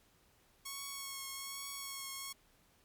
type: tone with vibrato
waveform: 5% pulse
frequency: 1100 Hz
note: C#6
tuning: 14 cents flat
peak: -30 dBFS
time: 0.65-2.33 s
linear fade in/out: 10 ms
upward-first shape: triangle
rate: 1.2 Hz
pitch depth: 24 cents each way
effects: pink hiss -69 dBFS RMS until 2.84 s + MP3 96 kbps